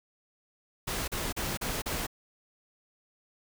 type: noise bursts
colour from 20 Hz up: pink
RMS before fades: -33 dBFS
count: 5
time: 0.87-2.068 s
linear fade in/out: 10 ms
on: 210 ms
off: 37 ms
effects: none